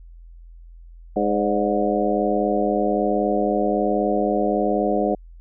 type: harmonic tone with a mistuned harmonic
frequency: 103.83 Hz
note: G#2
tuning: in tune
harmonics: 2 / 3 / 4 / 5 / 6 / 7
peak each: -25 / -25 / -25 / -25 / -25 / -25 dBFS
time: 1.16-5.15 s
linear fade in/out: 5 ms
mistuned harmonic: 6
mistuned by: -64 cents
effects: added 42 Hz sine -40 dBFS peak until 5.4 s